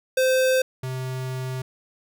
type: tone pair in turn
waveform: square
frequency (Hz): 518 / 129.5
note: C5 / C3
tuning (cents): -17 / -17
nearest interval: 2 octaves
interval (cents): 2400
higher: first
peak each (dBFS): -18 / -28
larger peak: first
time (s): 0.17-0.62 / 0.83-1.62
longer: second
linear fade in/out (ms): 5
effects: none